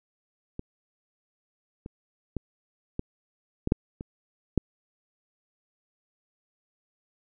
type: clicks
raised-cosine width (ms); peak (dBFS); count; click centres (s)
3; -21 / -25 / -17 / -16 / -14 / -6 / -23 / -8; 8; 0.594 / 1.861 / 2.367 / 2.994 / 3.674 / 3.721 / 4.009 / 4.577
effects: none